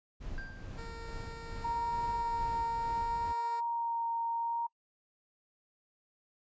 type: noise with tremolo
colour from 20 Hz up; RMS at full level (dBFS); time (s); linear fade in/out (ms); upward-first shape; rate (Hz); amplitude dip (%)
brown; -41; 0.2-3.33; 20; sine; 2.3; 45
type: tone with exponential decay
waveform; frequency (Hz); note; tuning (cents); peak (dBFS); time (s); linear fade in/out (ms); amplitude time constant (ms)
triangle; 1580; G6; +13; -39; 0.38-0.94; 0; 120
type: tone with pitch glide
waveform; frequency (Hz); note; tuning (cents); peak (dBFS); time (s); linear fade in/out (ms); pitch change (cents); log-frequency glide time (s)
15% pulse; 459.7 to 462.4; A#4 to A#4; -24 to -14; -39; 0.77-3.61; 20; +10; 2.23-2.8
type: tone with vibrato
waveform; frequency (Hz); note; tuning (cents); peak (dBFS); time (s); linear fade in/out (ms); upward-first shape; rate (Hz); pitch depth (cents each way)
sine; 932.3; A#5; 0; -31; 1.64-4.67; 10; sine; 0.69; 12
effects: noise-tail reverb RT60 0.1 s tail -26 dB re dry + resampled to 16000 Hz